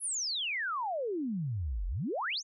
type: exponential two-way sweep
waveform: sine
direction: down then up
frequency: 11175 to 41.28 to 7100 Hz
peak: -31 dBFS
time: 0-2.43 s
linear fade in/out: 50 ms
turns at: 1.87 s
effects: none